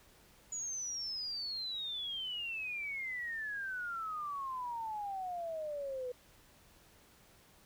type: exponential sweep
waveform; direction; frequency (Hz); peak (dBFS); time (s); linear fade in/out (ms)
sine; down; 6920 to 490; -37; 0.52-6.12; 5
effects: pink hiss -63 dBFS RMS until 7.65 s